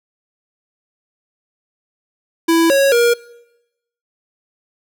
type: tone with pitch steps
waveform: square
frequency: 331 / 551 / 473.8 Hz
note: E4 / C#5 / A#4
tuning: +7 / -11 / +28 cents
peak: -11 dBFS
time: 2.48-3.14 s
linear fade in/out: 10 ms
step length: 220 ms
effects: noise-tail reverb RT60 0.9 s tail -22 dB re dry